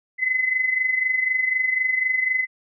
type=tone with amplitude modulation; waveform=sine; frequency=2032 Hz; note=B6; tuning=49 cents sharp; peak=-16 dBFS; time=0.18-2.47 s; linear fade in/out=50 ms; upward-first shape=sine; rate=24 Hz; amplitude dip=65%; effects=none